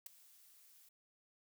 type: noise with ADSR envelope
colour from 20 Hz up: blue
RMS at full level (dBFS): -43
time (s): 0.06-0.89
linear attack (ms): 4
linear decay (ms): 8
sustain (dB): -21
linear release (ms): 5
effects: none